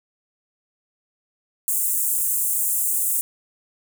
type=high-pass noise; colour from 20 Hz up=pink; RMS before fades=-22 dBFS; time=1.68-3.21 s; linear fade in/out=0 ms; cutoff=7700 Hz; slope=48 dB/octave; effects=none